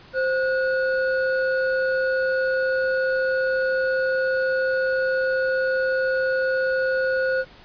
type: tone pair together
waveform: triangle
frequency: 523.3 / 1455.5 Hz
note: C5 / F#6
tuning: 0 / -29 cents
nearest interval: octave + tritone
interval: 1771 cents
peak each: -19 / -23 dBFS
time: 0.13-7.45 s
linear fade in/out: 50 ms
effects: pink hiss -48 dBFS RMS until 7.64 s + resampled to 11025 Hz